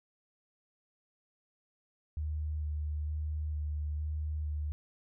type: tone with vibrato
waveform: sine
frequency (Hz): 75.7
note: D#2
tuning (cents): -47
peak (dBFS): -32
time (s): 2.17-4.72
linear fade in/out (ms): 0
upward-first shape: square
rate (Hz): 1.1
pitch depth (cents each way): 15
effects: none